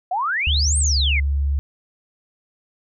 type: exponential two-way sweep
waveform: sine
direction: up then down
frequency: 692 to 8870 to 2021 Hz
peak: -19 dBFS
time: 0.11-1.2 s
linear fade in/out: 5 ms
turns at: 0.78 s
type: tone with pitch glide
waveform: sine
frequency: 73.42 to 70.31 Hz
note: D2 to C#2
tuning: 0 to +25 cents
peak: -17 dBFS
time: 0.47-1.59 s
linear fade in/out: 0 ms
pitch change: -75 cents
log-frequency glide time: 0.8-1 s
effects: none